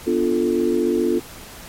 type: chord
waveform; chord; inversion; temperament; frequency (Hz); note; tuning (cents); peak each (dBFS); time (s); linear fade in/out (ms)
sine; B half-diminished seventh; none; equal; 246.9 / 293.7 / 349.2 / 440; B3 / D4 / F4 / A4; 0 / 0 / 0 / 0; -23 / -24 / -19 / -23; 0.06-1.2; 20
effects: pink hiss -39 dBFS RMS until 1.68 s + MP3 64 kbps